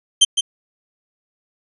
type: tone with echo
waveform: sawtooth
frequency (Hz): 3136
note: G7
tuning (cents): 0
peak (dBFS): -4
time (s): 0.21-0.25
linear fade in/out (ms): 10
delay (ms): 160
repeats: 1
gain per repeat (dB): -7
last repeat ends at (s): 0.41
effects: resampled to 24000 Hz